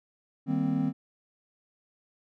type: chord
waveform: triangle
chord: C minor seventh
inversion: first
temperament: equal with one note detuned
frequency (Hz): 155.56 / 196 / 235.5 / 261.6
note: Eb3 / G3 / Bb3 / C4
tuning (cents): 0 / 0 / +18 / 0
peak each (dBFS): -29 / -31 / -30 / -26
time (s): 0.46-0.93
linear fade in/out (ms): 50
effects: none